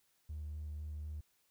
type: tone with vibrato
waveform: triangle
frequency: 75.7 Hz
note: D#2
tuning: 47 cents flat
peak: -37 dBFS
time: 0.29-1.21 s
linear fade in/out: 10 ms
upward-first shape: square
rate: 4 Hz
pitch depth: 9 cents each way
effects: tanh soft clip ceiling -37 dBFS + white hiss -75 dBFS RMS until 1.5 s